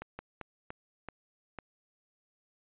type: slowing click train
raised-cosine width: 0.5 ms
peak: -25 dBFS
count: 6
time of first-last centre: 0.02-1.587 s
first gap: 170 ms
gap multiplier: 1.31
effects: resampled to 8000 Hz